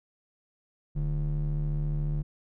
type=ring-modulated tone; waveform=triangle; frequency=92.5 Hz; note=F#2; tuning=in tune; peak=-21 dBFS; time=0.95-2.23 s; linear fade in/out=20 ms; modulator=55.4 Hz; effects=none